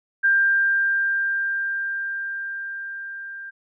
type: tone with level ramp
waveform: sine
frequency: 1590 Hz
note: G6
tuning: 24 cents sharp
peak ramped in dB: -14 to -33 dBFS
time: 0.23-3.51 s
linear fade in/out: 20 ms
effects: none